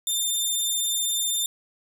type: tone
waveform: 15% pulse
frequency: 3596 Hz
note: A7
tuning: 37 cents sharp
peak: -16 dBFS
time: 0.07-1.46 s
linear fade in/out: 2 ms
effects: none